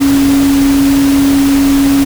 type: tone in noise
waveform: sine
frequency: 277.2 Hz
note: C#4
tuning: in tune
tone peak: -6 dBFS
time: 0-2.05 s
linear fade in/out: 20 ms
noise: pink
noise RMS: -19 dBFS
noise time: 0-2.05 s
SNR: +10 dB
effects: none